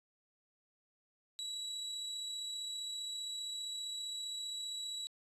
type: tone with amplitude modulation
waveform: 35% pulse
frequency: 3909 Hz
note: B7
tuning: 19 cents flat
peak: -36 dBFS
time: 1.39-5.07 s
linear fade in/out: 0 ms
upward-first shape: sine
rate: 35.2 Hz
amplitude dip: 25%
effects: resampled to 32000 Hz + 13-bit